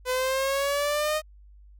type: exponential sweep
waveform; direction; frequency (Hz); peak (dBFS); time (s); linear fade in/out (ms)
sawtooth; up; 502 to 622; -20; 0.05-1.22; 50
effects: added 50 Hz sine -48 dBFS peak until 1.79 s